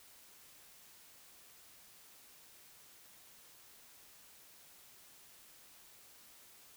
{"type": "silence", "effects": ["white hiss -60 dBFS RMS until 6.76 s"]}